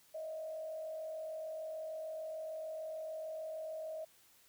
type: tone with frequency modulation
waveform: sine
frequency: 633 Hz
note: D#5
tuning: 30 cents sharp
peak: -40 dBFS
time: 0.14-4.05 s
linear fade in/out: 10 ms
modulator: 46.7 Hz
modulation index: 0.48
effects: white hiss -66 dBFS RMS until 4.48 s